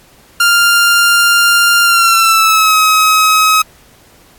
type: tone with pitch glide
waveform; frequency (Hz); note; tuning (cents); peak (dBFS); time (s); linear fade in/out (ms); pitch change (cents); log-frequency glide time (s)
sawtooth; 1396.9 to 1273.6; F6 to D#6; 0 to +40; -3; 0.4-3.62; 5; -160; 1.83-2.75
effects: pink hiss -45 dBFS RMS until 4.38 s + AAC 64 kbps